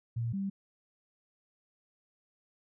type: tone pair in turn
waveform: sine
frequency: 116.54 / 196 Hz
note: A#2 / G3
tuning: 0 / 0 cents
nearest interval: major sixth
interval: 900 cents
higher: second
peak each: -30 / -31 dBFS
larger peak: first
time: 0.16-0.33 / 0.33-0.5 s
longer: neither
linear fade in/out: 10 ms
effects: none